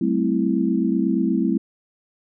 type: chord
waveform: sine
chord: A minor seventh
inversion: third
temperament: equal with one note detuned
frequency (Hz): 191.63 / 220 / 261.6 / 329.6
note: G3 / A3 / C4 / E4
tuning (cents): -39 / 0 / 0 / 0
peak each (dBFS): -23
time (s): 0.01-1.58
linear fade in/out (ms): 5
effects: none